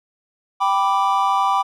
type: chord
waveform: triangle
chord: G major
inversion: none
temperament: equal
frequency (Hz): 784 / 987.8 / 1174.7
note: G5 / B5 / D6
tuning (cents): 0 / 0 / 0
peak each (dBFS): -18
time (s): 0.6-1.63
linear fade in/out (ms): 20
effects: none